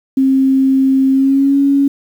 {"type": "tone with pitch glide", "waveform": "sine", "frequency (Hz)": [266.8, 278.6], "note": ["C4", "C#4"], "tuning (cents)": [34, 9], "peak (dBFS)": -8, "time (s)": [0.17, 1.88], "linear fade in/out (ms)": 5, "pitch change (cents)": 75, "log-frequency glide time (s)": [1.12, 1.57], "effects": ["7-bit"]}